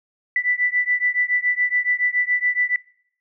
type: beating tone pair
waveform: sine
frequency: 1975.5 / 1982.6 Hz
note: B6 / B6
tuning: 0 / +6 cents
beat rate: 7.1 Hz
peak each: -21 dBFS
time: 0.36-2.76 s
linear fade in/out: 2 ms
effects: noise-tail reverb RT60 0.7 s tail -24 dB re dry